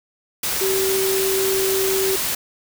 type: tone in noise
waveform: sine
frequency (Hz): 384.6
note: G4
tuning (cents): -33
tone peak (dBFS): -19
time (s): 0.61-2.16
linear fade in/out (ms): 5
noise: white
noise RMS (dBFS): -23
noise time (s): 0.43-2.35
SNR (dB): +1
effects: none